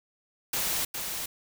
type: noise with echo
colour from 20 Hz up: white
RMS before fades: -29 dBFS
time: 0.53-0.85 s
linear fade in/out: 5 ms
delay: 410 ms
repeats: 1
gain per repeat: -5 dB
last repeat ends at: 1.26 s
effects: none